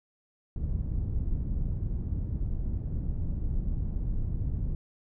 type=low-pass noise; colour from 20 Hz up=pink; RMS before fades=-30 dBFS; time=0.56-4.75 s; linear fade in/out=2 ms; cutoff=130 Hz; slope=12 dB/octave; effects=none